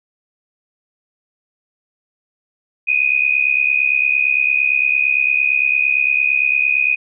sine tone with amplitude modulation, 2489 Hz, D#7, in tune, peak -9 dBFS, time 2.87-6.96 s, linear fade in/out 20 ms, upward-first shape sine, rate 68.8 Hz, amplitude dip 85%, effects none

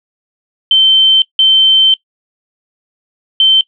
sine tone bursts at uneven times, 3100 Hz, G7, 20 cents flat, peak -4 dBFS, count 3, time 0.71-1.22 / 1.39-1.94 / 3.4-3.61 s, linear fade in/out 2 ms, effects noise-tail reverb RT60 0.1 s tail -20 dB re dry

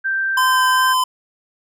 sine tone, 1568 Hz, G6, in tune, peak -17 dBFS, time 0.04-0.94 s, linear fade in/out 20 ms
square tone with vibrato, 1022 Hz, C6, 41 cents flat, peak -15 dBFS, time 0.37-1.04 s, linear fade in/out 5 ms, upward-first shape sine, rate 2.5 Hz, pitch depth 8 cents each way
effects none

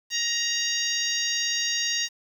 harmonic tone, 938 Hz, A#5, 11 cents sharp, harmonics 2 / 3 / 4 / 5 / 6 / 7, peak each -31 / -31 / -31 / -31 / -31 / -31 dBFS, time 0.1-2.09 s, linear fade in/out 50 ms, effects 8-bit

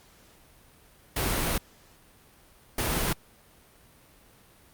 pink noise bursts at uneven times, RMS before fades -27 dBFS, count 2, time 1.16-1.58 / 2.78-3.13 s, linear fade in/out 5 ms, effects pink hiss -57 dBFS RMS until 4.73 s + Opus 48 kbps

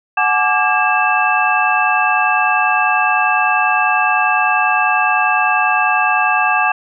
sine tone cluster, 740 / 850 / 1173 / 1625 / 2646 Hz, F#5 / G#5 / D6 / G#6 / E7, 0 / +40 / -2 / -38 / +6 cents, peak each -18 dBFS, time 0.17-6.72 s, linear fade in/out 5 ms, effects none

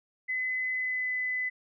sine tone with pitch glide, 2023 to 2009 Hz, B6 to B6, +41 to +29 cents, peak -28 dBFS, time 0.28-1.5 s, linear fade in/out 20 ms, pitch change -12 cents, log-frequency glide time 0.7-1.11 s, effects none

